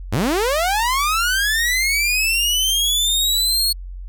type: linear sweep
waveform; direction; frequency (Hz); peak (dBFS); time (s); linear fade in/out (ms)
sawtooth; up; 82.41 to 4368; -13; 0.12-3.73; 10
effects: added 45 Hz sine -29 dBFS peak until 4.08 s